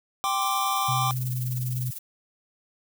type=chord; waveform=square; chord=G suspended fourth; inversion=none; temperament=just; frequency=784 / 1045.3 / 1176 Hz; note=G5 / C6 / D6; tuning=0 / -2 / +2 cents; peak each=-29 / -31 / -27 dBFS; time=0.24-1.11 s; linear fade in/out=0 ms
type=noise with tremolo; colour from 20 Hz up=violet; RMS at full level=-34 dBFS; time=0.41-1.99 s; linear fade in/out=10 ms; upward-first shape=sine; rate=20 Hz; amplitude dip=70%
type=tone with pitch glide; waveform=sine; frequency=127.1 to 126.08 Hz; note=C3 to B2; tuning=-50 to +36 cents; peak=-26 dBFS; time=0.88-1.91 s; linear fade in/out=10 ms; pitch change=-14 cents; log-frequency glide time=1.04-1.33 s
effects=none